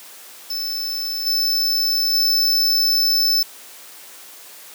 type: tone with level steps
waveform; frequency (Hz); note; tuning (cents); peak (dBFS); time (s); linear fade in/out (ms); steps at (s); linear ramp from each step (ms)
square; 5274; E8; 0; -23 / -17 / -15; 0.5-3.43; 5; 1.26 / 2.13; 10
effects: white hiss -41 dBFS RMS until 4.74 s + high-pass 300 Hz 12 dB/octave